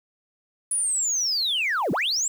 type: linear two-way sweep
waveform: sine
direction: down then up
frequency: 9956 to 130 to 7780 Hz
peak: -20 dBFS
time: 0.71-2.28 s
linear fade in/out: 5 ms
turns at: 1.92 s
effects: tanh soft clip ceiling -19 dBFS + 8-bit